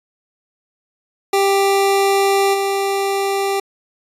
25% pulse tone with level steps, 394 Hz, G4, 9 cents sharp, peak -9 / -13 dBFS, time 1.33-3.6 s, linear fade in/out 5 ms, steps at 2.53 s, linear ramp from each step 20 ms, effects resampled to 32000 Hz

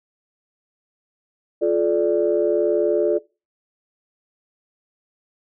sine chord, D minor, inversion first, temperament equal with one note detuned, 349.2 / 429.5 / 587.3 Hz, F4 / A4 / D5, 0 / -42 / 0 cents, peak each -20 dBFS, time 1.61-3.19 s, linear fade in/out 20 ms, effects noise-tail reverb RT60 0.3 s tail -22 dB re dry + tanh soft clip ceiling -7 dBFS

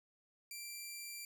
10% pulse tone, 2357 Hz, D7, 6 cents sharp, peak -36 dBFS, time 0.51-1.25 s, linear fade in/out 2 ms, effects none

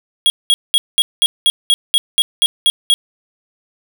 square tone bursts, 3304 Hz, G#7, 10 cents flat, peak -9 dBFS, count 12, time 0.26-2.94 s, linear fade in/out 0 ms, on 40 ms, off 200 ms, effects none

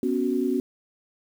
sine chord, B suspended second, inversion none, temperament equal, 246.9 / 277.2 / 370 Hz, B3 / C#4 / F#4, 0 / 0 / 0 cents, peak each -26 dBFS, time 0.03-0.6 s, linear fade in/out 2 ms, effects 8-bit

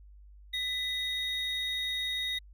triangle tone pair together, 1997 / 3747 Hz, B6 / A#7, +19 / +8 cents, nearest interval major seventh, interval 1089 cents, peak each -35 / -30 dBFS, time 0.53-2.39 s, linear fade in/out 10 ms, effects added 50 Hz sine -50 dBFS peak until 2.53 s

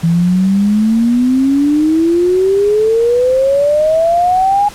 sine exponential sweep, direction up, 164.1 to 830 Hz, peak -8 dBFS, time 0.03-4.69 s, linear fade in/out 10 ms, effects pink hiss -33 dBFS RMS until 4.74 s + low-pass 11000 Hz 12 dB/octave

